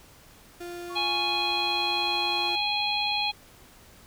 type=tone; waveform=35% pulse; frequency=349.2 Hz; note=F4; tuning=in tune; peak=-34 dBFS; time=0.6-2.56 s; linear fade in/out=10 ms
type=tone with pitch glide; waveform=sine; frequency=1106 to 1095.2 Hz; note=C#6 to C#6; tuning=-4 to -21 cents; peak=-38 dBFS; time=0.89-2.5 s; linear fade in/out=20 ms; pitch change=-17 cents; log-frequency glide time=1.74-2.32 s
type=harmonic tone; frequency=829 Hz; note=G#5; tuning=3 cents flat; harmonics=1 / 3 / 4 / 5; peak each=-30 / -30 / -30 / -30 dBFS; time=0.95-3.32 s; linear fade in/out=20 ms
effects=pink hiss -53 dBFS RMS until 4.06 s